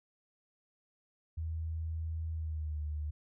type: tone with pitch glide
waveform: sine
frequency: 80.7 to 75.3 Hz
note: E2 to D2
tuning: -36 to +44 cents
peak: -34 dBFS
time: 1.37-3.11 s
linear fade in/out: 10 ms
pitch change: -120 cents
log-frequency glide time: 2.32-2.8 s
effects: none